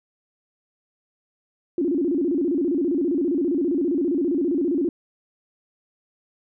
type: tone with vibrato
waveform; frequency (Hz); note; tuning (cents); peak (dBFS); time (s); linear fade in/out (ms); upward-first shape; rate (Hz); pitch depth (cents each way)
sine; 311.1; D#4; 0; -19; 1.78-4.89; 2; square; 15; 200
effects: none